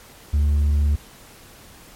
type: tone with hard clipping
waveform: triangle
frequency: 73 Hz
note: D2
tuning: 10 cents flat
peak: -14 dBFS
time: 0.33-0.96 s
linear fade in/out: 10 ms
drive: 1 dB
effects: pink hiss -46 dBFS RMS until 1.95 s + MP3 64 kbps